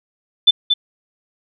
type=tone with echo; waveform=sine; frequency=3520 Hz; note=A7; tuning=in tune; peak=-5 dBFS; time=0.47-0.51 s; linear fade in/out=10 ms; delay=230 ms; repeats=1; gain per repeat=-6 dB; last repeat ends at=0.74 s; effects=none